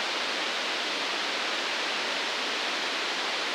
white band-pass noise, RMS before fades -30 dBFS, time 0-3.54 s, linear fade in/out 0 ms, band 260 to 4200 Hz, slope 24 dB/octave, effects none

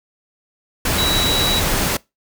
sine tone in noise, 3905 Hz, B7, 20 cents flat, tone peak -18 dBFS, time 0.98-1.6 s, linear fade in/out 5 ms, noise pink, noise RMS -19 dBFS, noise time 0.85-1.97 s, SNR -2 dB, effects noise-tail reverb RT60 0.2 s tail -22 dB re dry

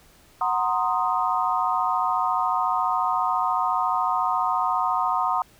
sine chord, C half-diminished seventh, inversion second, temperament equal, 740 / 932.3 / 1046.5 / 1244.5 Hz, Gb5 / Bb5 / C6 / Eb6, 0 / 0 / 0 / 0 cents, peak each -26 dBFS, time 0.41-5.42 s, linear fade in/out 2 ms, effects pink hiss -55 dBFS RMS until 5.59 s

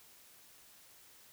silence, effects white hiss -60 dBFS RMS until 1.32 s

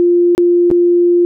sine tone with dropouts, 349.2 Hz, F4, in tune, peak -7 dBFS, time 0-1.25 s, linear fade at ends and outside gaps 0 ms, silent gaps 0.35-0.379 / 0.703-0.713 s, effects none

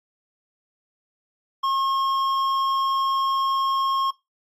triangle tone with hard clipping, 1079 Hz, C#6, 47 cents flat, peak -22 dBFS, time 1.63-4.11 s, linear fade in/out 10 ms, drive 12 dB, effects noise-tail reverb RT60 0.2 s tail -18 dB re dry + AAC 64 kbps

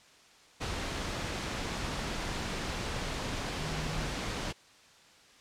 sine tone in noise, 155.56 Hz, D#3, in tune, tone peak -37 dBFS, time 3.6-4.1 s, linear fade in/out 20 ms, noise pink, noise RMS -35 dBFS, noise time 0.6-4.53 s, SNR -5 dB, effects white hiss -58 dBFS RMS until 5.4 s + low-pass 6000 Hz 12 dB/octave

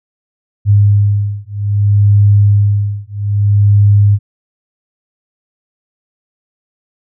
sine beating tone pair, 101.9 / 102.52 Hz, G#2 / G#2, -32 / -22 cents, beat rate 0.62 Hz, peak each -10 dBFS, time 0.65-4.19 s, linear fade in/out 50 ms, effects none

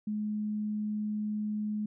sine tone, 211.4 Hz, G#3, 31 cents sharp, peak -30 dBFS, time 0.07-1.86 s, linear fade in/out 5 ms, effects none

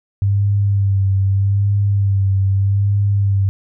sine tone with vibrato, 99 Hz, G2, 18 cents sharp, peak -12 dBFS, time 0.22-3.49 s, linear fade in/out 0 ms, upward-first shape sine, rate 0.81 Hz, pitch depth 37 cents each way, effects none

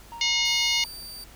triangle tone with tremolo, 932.3 Hz, A#5, in tune, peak -34 dBFS, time 0.12-0.85 s, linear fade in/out 0 ms, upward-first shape sine, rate 8.2 Hz, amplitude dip 35%
harmonic tone, 720 Hz, F#5, 47 cents flat, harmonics 3 / 4 / 5 / 6 / 7 / 8 / 9, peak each -27 / -27 / -29 / -28 / -32 / -33 / -34 dBFS, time 0.21-0.84 s, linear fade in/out 2 ms
sawtooth tone, 4644 Hz, D8, 20 cents flat, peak -35 dBFS, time 0.45-1.24 s, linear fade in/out 2 ms
effects added 50 Hz sine -50 dBFS peak until 1.35 s + pink hiss -50 dBFS RMS until 1.35 s

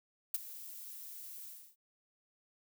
violet noise with ADSR envelope, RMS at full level -30 dBFS, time 0.34-1.76 s, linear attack 6 ms, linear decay 21 ms, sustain -18 dB, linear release 310 ms, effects none

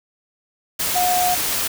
sine tone in noise, 722 Hz, F#5, 43 cents flat, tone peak -17 dBFS, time 0.95-1.35 s, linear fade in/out 10 ms, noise white, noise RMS -22 dBFS, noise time 0.79-1.68 s, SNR +2 dB, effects none

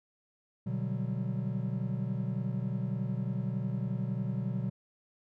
triangle chord, G major seventh, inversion first, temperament equal, 123.47 / 146.83 / 185 / 196 Hz, B2 / D3 / F#3 / G3, 0 / 0 / 0 / 0 cents, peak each -32 / -36 / -34 / -37 dBFS, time 0.66-4.7 s, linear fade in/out 10 ms, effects none

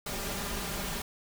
pink noise with comb filter, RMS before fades -35 dBFS, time 0.06-1.02 s, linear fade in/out 5 ms, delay 5 ms, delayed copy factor +0.65, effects none

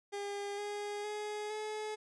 30% pulse tone with pitch steps, 404.3 / 412.1 / 420 / 428.1 Hz, G#4 / G#4 / G#4 / A4, -46 / -13 / +19 / -47 cents, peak -35 dBFS, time 0.12-1.96 s, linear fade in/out 20 ms, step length 460 ms, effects resampled to 22050 Hz

